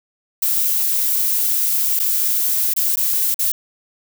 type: noise with dropouts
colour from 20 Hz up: violet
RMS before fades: -18 dBFS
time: 0.42-3.52 s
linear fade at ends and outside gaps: 5 ms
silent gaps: 1.993-1.998 / 2.737-2.763 / 2.958-2.97 / 3.344-3.391 s
effects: none